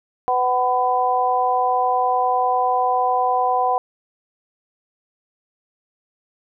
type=harmonic tone; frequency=250.4 Hz; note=B3; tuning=24 cents sharp; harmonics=2 / 3 / 4; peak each=-24 / -18 / -21 dBFS; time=0.28-3.78 s; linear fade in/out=0 ms; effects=none